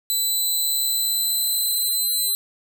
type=tone with pitch glide; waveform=10% pulse; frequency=4000 to 4049 Hz; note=B7 to B7; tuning=+21 to +42 cents; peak=-13 dBFS; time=0.1-2.35 s; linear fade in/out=0 ms; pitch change=+21 cents; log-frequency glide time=0.25-1.97 s; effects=9-bit